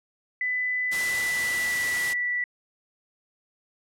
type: tone with pitch glide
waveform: sine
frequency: 1999 to 1961.3 Hz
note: B6 to B6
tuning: +20 to -13 cents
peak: -24 dBFS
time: 0.41-2.44 s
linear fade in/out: 2 ms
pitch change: -33 cents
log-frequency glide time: 0.85-1.88 s
type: noise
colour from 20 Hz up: white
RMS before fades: -32 dBFS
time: 0.91-2.14 s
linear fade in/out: 20 ms
effects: low-pass 11000 Hz 12 dB/octave